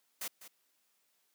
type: noise with echo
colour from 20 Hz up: white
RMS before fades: -39 dBFS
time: 0.21-0.28 s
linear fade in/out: 5 ms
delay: 200 ms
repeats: 1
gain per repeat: -13 dB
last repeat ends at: 0.48 s
effects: white hiss -75 dBFS RMS until 1.34 s + high-pass 200 Hz 12 dB/octave